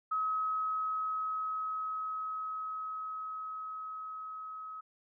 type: tone with level ramp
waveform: sine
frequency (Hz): 1277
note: D#6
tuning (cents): +45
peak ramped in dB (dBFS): -29 to -41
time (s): 0.11-4.81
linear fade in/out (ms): 10
effects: none